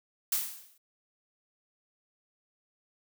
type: noise with exponential decay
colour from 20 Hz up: blue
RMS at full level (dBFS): -26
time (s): 0.32-0.78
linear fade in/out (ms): 5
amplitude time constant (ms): 98
effects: none